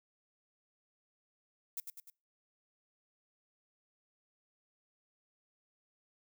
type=noise with echo; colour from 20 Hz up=violet; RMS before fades=-39 dBFS; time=1.77-1.8 s; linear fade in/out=2 ms; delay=100 ms; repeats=3; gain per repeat=-5 dB; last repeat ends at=2.1 s; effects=noise-tail reverb RT60 0.3 s tail -24 dB re dry